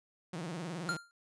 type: tone with vibrato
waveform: sawtooth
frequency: 168.6 Hz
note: E3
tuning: 39 cents sharp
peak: -34 dBFS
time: 0.33-0.97 s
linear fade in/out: 5 ms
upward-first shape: sine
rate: 19 Hz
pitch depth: 170 cents each way
type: tone with exponential decay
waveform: square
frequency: 1395 Hz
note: F6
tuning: 2 cents flat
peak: -29 dBFS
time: 0.89-1.11 s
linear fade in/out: 0 ms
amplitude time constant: 47 ms
effects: resampled to 22050 Hz